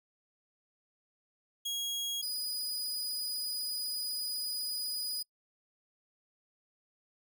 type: tone pair in turn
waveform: sawtooth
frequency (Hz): 3300 / 4944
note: G#7 / D#8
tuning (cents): -12 / -12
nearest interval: perfect fifth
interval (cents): 700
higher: second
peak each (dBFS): -30 / -31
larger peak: first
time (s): 1.65-2.22 / 2.22-5.23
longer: second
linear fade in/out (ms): 10
effects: noise-tail reverb RT60 0.1 s tail -26 dB re dry